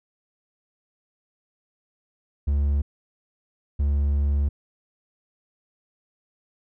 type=tone pair in turn; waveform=triangle; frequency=71.4 / 71.4 Hz; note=D2 / D2; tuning=-48 / -48 cents; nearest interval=unison; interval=0 cents; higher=neither; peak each=-17 dBFS; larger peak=neither; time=2.47-2.82 / 3.79-4.49 s; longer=second; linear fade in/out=10 ms; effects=none